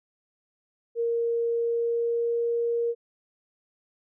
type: tone with pitch glide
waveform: sine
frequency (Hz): 466.2 to 468.9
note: A#4 to A#4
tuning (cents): 0 to +10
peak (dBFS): -23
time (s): 0.95-2.95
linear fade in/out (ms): 50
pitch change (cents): +10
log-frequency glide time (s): 1.51-2.45
effects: none